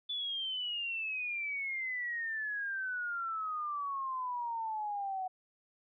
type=exponential sweep; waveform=sine; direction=down; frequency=3482 to 740 Hz; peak=-34 dBFS; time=0.09-5.28 s; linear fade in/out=10 ms; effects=none